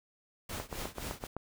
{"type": "noise with tremolo", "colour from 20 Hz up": "pink", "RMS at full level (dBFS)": -38, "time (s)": [0.49, 1.27], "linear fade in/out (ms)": 5, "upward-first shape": "triangle", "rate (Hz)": 3.9, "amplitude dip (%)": 95}
{"type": "click train", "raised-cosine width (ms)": 1, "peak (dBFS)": -23, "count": 7, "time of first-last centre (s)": [0.6, 1.366], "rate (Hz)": 7.83}
{"effects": []}